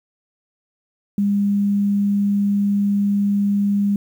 sine tone, 202 Hz, G#3, 48 cents flat, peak -15 dBFS, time 1.18-3.96 s, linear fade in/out 2 ms, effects 8-bit

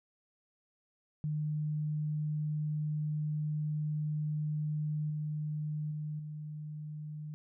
sine tone with level steps, 151.6 Hz, D#3, 45 cents flat, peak -31 / -33 / -35 / -39 dBFS, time 1.24-7.34 s, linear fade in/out 0 ms, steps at 5.1 / 5.91 / 6.19 s, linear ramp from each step 5 ms, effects none

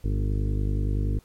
harmonic tone with a mistuned harmonic, 50.5 Hz, G#1, 48 cents flat, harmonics 1 / 2 / 3 / 4 / 5 / 6 / 7 / 8 / 9, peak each -24 / -27 / -36 / -39 / -38 / -38 / -42 / -45 / -43 dBFS, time 0.04-1.19 s, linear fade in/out 5 ms, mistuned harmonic 5, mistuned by -23 cents, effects pink hiss -60 dBFS RMS until 1.24 s + MP3 64 kbps

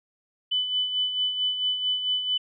sine tone with tremolo, 3000 Hz, F#7, 23 cents sharp, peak -21 dBFS, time 0.51-2.38 s, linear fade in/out 10 ms, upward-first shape sine, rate 4.5 Hz, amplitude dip 55%, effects none

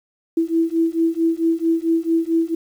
sine beating tone pair, 327.3 / 331.8 Hz, E4 / E4, -12 / +11 cents, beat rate 4.5 Hz, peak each -19 dBFS, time 0.37-2.55 s, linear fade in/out 5 ms, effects 8-bit

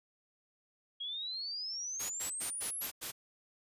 sine exponential sweep, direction up, 3259 to 11820 Hz, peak -37 dBFS, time 1-2.87 s, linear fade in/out 10 ms
white noise bursts, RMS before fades -40 dBFS, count 6, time 1.99-3.12 s, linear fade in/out 20 ms, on 110 ms, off 94 ms
effects resampled to 32000 Hz

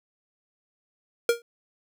square tone with exponential decay, 470 Hz, A#4, 14 cents sharp, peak -15 dBFS, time 1.29-1.42 s, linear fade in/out 2 ms, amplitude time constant 27 ms, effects none

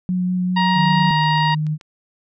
sine tone with vibrato, 181.8 Hz, F#3, 30 cents flat, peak -17 dBFS, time 0.09-1.11 s, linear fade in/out 0 ms, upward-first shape sine, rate 5.1 Hz, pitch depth 9 cents each way
harmonic tone, 942 Hz, A#5, 18 cents sharp, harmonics 1 / 2 / 3 / 4 / 5, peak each -17 / -23 / -27 / -29 / -31 dBFS, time 0.56-1.55 s, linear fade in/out 10 ms
sine tone, 153.4 Hz, D#3, 24 cents flat, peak -18 dBFS, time 0.74-1.78 s, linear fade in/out 50 ms
click train, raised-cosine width 0.2 ms, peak -26 dBFS, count 6, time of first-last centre 1.09-1.812 s, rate 6.93 Hz
effects none

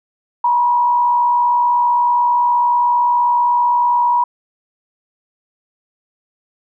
sine tone with frequency modulation, 966 Hz, B5, 39 cents flat, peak -11 dBFS, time 0.44-4.24 s, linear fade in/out 5 ms, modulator 64.6 Hz, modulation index 0.43, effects none

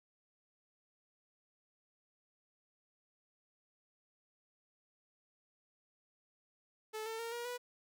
sawtooth tone with pitch steps, 434.6 / 447.9 / 461.5 / 475.6 / 490.1 Hz, A4 / A4 / A#4 / A#4 / B4, -21 / +31 / -17 / +35 / -13 cents, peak -36 dBFS, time 6.93-7.58 s, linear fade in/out 20 ms, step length 130 ms, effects none

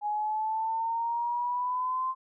sine exponential sweep, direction up, 830.6 to 1046.5 Hz, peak -27 dBFS, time 0.01-2.15 s, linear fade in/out 50 ms, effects none

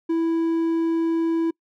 triangle tone, 329.6 Hz, E4, in tune, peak -17 dBFS, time 0.09-1.51 s, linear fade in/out 10 ms, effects noise-tail reverb RT60 0.1 s tail -26 dB re dry

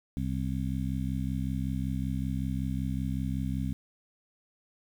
harmonic tone, 65.3 Hz, C2, 3 cents flat, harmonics 1 / 2 / 3 / 4, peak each -34 / -33 / -34 / -36 dBFS, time 0.17-3.73 s, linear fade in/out 0 ms, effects 9-bit

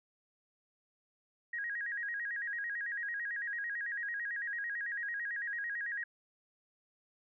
sine tone with vibrato, 1760 Hz, A6, in tune, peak -35 dBFS, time 1.53-6.04 s, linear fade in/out 5 ms, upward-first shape square, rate 9 Hz, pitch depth 120 cents each way, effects none

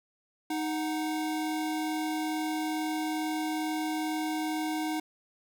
square tone pair together, 311.1 / 740 Hz, D#4 / F#5, 0 / 0 cents, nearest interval octave + minor third, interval 1500 cents, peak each -31 / -37 dBFS, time 0.5-5 s, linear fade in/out 5 ms, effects none

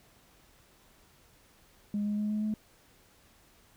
sine tone with pitch steps, 206.1 / 208.1 / 210.2 / 212.3 / 214.4 Hz, G#3 / G#3 / G#3 / G#3 / A3, -13 / +4 / +21 / +38 / -45 cents, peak -27 dBFS, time 1.94-2.54 s, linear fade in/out 2 ms, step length 120 ms, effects tanh soft clip ceiling -25 dBFS + pink hiss -62 dBFS RMS until 3.76 s

